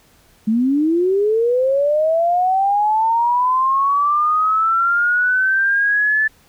sine linear sweep, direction up, 210.4 to 1752 Hz, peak -13 dBFS, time 0.47-6.28 s, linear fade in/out 10 ms, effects pink hiss -53 dBFS RMS until 6.48 s

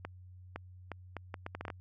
accelerating click train, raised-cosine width 0.5 ms, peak -24 dBFS, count 11, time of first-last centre 0.05-1.702 s, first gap 510 ms, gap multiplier 0.7, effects added 91 Hz sine -50 dBFS peak until 1.8 s

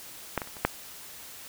clicks, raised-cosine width 0.5 ms, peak -11 / -18 / -30 / -27 / -6 dBFS, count 5, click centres 0.377 / 0.418 / 0.474 / 0.568 / 0.65 s, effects white hiss -45 dBFS RMS until 1.48 s

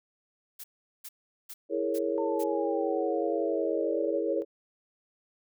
blue noise bursts, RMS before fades -42 dBFS, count 5, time 0.59-2.44 s, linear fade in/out 10 ms, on 50 ms, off 400 ms
sine chord, A# half-diminished seventh, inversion second, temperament equal, 329.6 / 415.3 / 466.2 / 554.4 Hz, E4 / G#4 / A#4 / C#5, 0 / 0 / 0 / 0 cents, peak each -32 dBFS, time 1.69-4.45 s, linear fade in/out 50 ms
sine exponential sweep, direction down, 910 to 530 Hz, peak -35 dBFS, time 2.18-4.42 s, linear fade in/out 0 ms
effects none

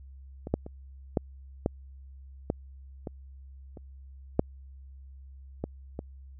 clicks, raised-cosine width 2 ms, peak -23 / -11 / -27 / -11 / -12 / -13 / -21 / -30 / -8 / -17 / -21 dBFS, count 11, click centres 0.471 / 0.54 / 0.664 / 1.172 / 1.661 / 2.501 / 3.072 / 3.772 / 4.394 / 5.64 / 5.991 s, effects added 67 Hz sine -45 dBFS peak until 6.39 s

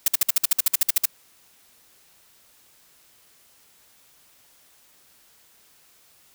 blue noise bursts, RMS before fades -17 dBFS, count 14, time 0.06-1.056 s, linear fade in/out 5 ms, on 21 ms, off 54 ms, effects white hiss -57 dBFS RMS until 6.34 s

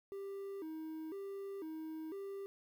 triangle tone with vibrato, 353.4 Hz, F4, 21 cents sharp, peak -40 dBFS, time 0.12-2.46 s, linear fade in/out 0 ms, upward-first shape square, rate 1 Hz, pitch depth 190 cents each way, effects 11-bit

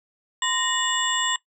sine tone cluster, 1024 / 1855 / 2924 / 3496 / 7600 Hz, C6 / A#6 / F#7 / A7 / A#8, -38 / -9 / -21 / -12 / +33 cents, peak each -28 dBFS, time 0.42-1.36 s, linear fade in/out 2 ms, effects noise-tail reverb RT60 0.1 s tail -18 dB re dry

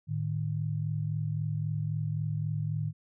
sine tone pair together, 108.7 / 152.47 Hz, A2 / D#3, -21 / -35 cents, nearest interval tritone, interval 586 cents, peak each -32 / -31 dBFS, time 0.07-2.93 s, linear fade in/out 50 ms, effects none

